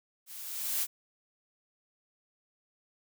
blue noise with level ramp, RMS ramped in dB -47 to -28 dBFS, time 0.26-0.87 s, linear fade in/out 50 ms, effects none

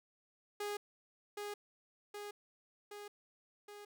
sawtooth tone with echo, 412.2 Hz, G#4, 13 cents flat, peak -34 dBFS, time 0.6-0.77 s, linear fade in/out 5 ms, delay 770 ms, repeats 4, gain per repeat -3 dB, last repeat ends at 3.85 s, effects none

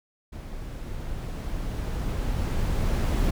brown noise with level ramp, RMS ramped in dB -37 to -22 dBFS, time 0.32-3.31 s, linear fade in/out 10 ms, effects none

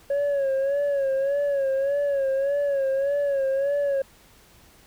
sine tone with vibrato, 554.4 Hz, C#5, in tune, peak -18 dBFS, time 0.1-4.02 s, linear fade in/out 5 ms, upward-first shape sine, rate 1.7 Hz, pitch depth 63 cents each way, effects tanh soft clip ceiling -20 dBFS + pink hiss -54 dBFS RMS until 4.86 s

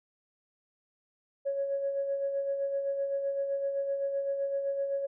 sine tone with tremolo, 554.4 Hz, C#5, in tune, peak -26 dBFS, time 1.45-5.07 s, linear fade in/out 20 ms, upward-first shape sine, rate 7.8 Hz, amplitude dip 45%, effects tanh soft clip ceiling -22 dBFS

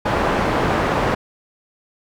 white low-pass noise, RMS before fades -19 dBFS, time 0.05-1.15 s, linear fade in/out 10 ms, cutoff 1000 Hz, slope 12 dB/octave, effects none

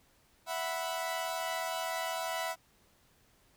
sawtooth chord, E suspended second, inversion none, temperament equal, 659.3 / 740 / 987.8 Hz, E5 / F#5 / B5, 0 / 0 / 0 cents, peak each -33 / -35 / -35 dBFS, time 0.46-2.56 s, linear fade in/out 50 ms, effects pink hiss -67 dBFS RMS until 3.56 s

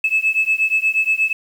sine beating tone pair, 2600 / 2608.4 Hz, E7 / E7, -24 / -19 cents, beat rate 8.4 Hz, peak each -17 dBFS, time 0.04-1.33 s, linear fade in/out 5 ms, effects tanh soft clip ceiling -8 dBFS + 7-bit

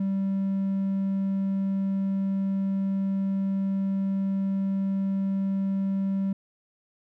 triangle tone, 194.4 Hz, G3, 14 cents flat, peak -21 dBFS, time 0-6.33 s, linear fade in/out 5 ms, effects tanh soft clip ceiling -17 dBFS

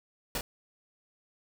pink noise with echo, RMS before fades -32 dBFS, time 0.35-0.38 s, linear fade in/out 2 ms, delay 30 ms, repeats 1, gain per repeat -4 dB, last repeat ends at 0.41 s, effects none

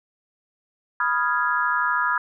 sine chord, F half-diminished seventh, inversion second, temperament equal, 987.8 / 1244.5 / 1396.9 / 1661.2 Hz, Cb6 / Eb6 / F6 / Ab6, 0 / 0 / 0 / 0 cents, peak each -25 dBFS, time 1-2.18 s, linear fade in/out 2 ms, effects none

